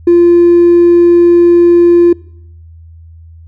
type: tone with hard clipping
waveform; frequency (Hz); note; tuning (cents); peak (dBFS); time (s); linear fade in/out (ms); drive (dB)
sine; 345.8; F4; -17; -3; 0.07-2.13; 5; 1
effects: noise-tail reverb RT60 0.8 s tail -25 dB re dry + added 82 Hz sine -32 dBFS peak until 3.47 s